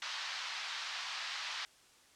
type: band-pass noise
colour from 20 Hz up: white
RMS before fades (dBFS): -41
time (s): 0.02-1.65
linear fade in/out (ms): 0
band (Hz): 870 to 4900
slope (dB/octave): 24
effects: white hiss -63 dBFS RMS until 2.15 s + low-pass 8000 Hz 12 dB/octave